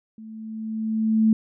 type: tone with level ramp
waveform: sine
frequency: 220 Hz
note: A3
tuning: in tune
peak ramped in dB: -38 to -13 dBFS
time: 0.18-1.33 s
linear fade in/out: 2 ms
effects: none